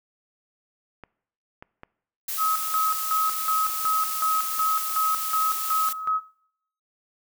clicks, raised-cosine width 0.5 ms, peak -26 dBFS, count 4, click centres 1.037 / 1.625 / 1.834 / 3.846 s
blue noise, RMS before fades -30 dBFS, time 2.28-5.93 s, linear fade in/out 5 ms
sine tone with tremolo, 1276 Hz, D#6, 43 cents sharp, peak -20 dBFS, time 2.37-6.21 s, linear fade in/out 50 ms, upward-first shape square, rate 2.7 Hz, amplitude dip 65%
effects noise-tail reverb RT60 0.7 s tail -22 dB re dry

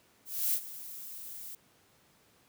violet noise with ADSR envelope, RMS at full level -28 dBFS, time 0.25-1.55 s, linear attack 280 ms, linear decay 69 ms, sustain -16 dB, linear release 3 ms, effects pink hiss -65 dBFS RMS until 2.48 s + high-pass 100 Hz 12 dB/octave

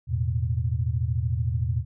sine chord, E suspended fourth, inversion none, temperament equal, 82.41 / 110 / 123.47 Hz, E2 / A2 / B2, 0 / 0 / 0 cents, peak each -27 dBFS, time 0.07-1.85 s, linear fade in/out 50 ms, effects none

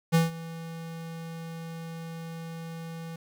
square tone with ADSR envelope, 164.81 Hz, E3, in tune, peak -18 dBFS, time 0.12-3.16 s, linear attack 27 ms, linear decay 160 ms, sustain -20 dB, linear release 4 ms, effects 9-bit

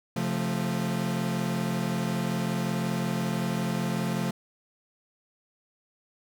40% pulse chord, F major, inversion second, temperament equal with one note detuned, 133.95 / 174.61 / 220 Hz, C3 / F3 / A3, +41 / 0 / 0 cents, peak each -32 / -29 / -30 dBFS, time 0.16-4.31 s, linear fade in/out 5 ms, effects none

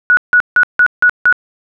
sine tone bursts, 1465 Hz, F#6, 18 cents flat, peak -5 dBFS, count 6, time 0.1-1.326 s, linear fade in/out 0 ms, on 71 ms, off 160 ms, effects none

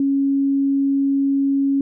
sine tone, 275.9 Hz, C#4, 8 cents flat, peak -15 dBFS, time 0-1.81 s, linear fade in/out 2 ms, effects none

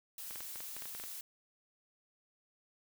blue noise, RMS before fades -45 dBFS, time 0.18-1.21 s, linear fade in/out 2 ms
clicks, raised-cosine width 0.3 ms, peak -31 dBFS, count 11, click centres 0.309 / 0.358 / 0.406 / 0.558 / 0.605 / 0.766 / 0.822 / 0.856 / 0.95 / 0.999 / 1.038 s
effects none

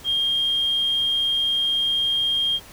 sine tone, 3218 Hz, G7, 45 cents sharp, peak -18 dBFS, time 0.04-2.6 s, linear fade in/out 50 ms, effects tanh soft clip ceiling -14 dBFS + pink hiss -44 dBFS RMS until 2.72 s

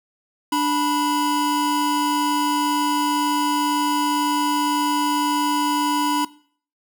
square tone pair together, 293.7 / 983 Hz, D4 / B5, 0 / -8 cents, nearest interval octave + major sixth, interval 2092 cents, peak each -22 dBFS, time 0.52-6.25 s, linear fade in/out 5 ms, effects noise-tail reverb RT60 0.5 s tail -19 dB re dry

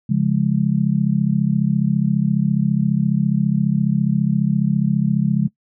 sine chord, Db major, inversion none, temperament just, 138.59 / 173.24 / 207.9 Hz, Db3 / F3 / Ab3, 0 / -14 / +2 cents, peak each -19 dBFS, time 0.09-5.48 s, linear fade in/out 10 ms, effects noise-tail reverb RT60 0.1 s tail -19 dB re dry

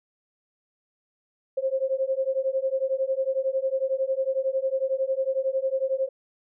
sine beating tone pair, 526 / 537 Hz, C5 / C5, +9 / +45 cents, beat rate 11 Hz, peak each -26 dBFS, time 1.57-6.09 s, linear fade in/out 10 ms, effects none

